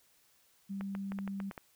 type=tone; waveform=sine; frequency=196.6 Hz; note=G3; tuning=5 cents sharp; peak=-36 dBFS; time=0.69-1.51 s; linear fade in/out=20 ms
type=clicks; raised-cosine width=0.5 ms; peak=-28 dBFS; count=8; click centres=0.81 / 0.951 / 1.12 / 1.188 / 1.277 / 1.402 / 1.512 / 1.578 s
effects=white hiss -68 dBFS RMS until 1.75 s